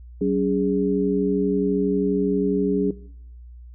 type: tone cluster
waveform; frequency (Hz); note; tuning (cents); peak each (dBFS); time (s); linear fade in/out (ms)
sine; 188.7 / 281 / 411.3; F#3 / C#4 / G#4; +34 / +24 / -17; -23; 0.21-2.91; 5
effects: noise-tail reverb RT60 0.7 s tail -19 dB re dry + added 60 Hz sine -39 dBFS peak until 3.74 s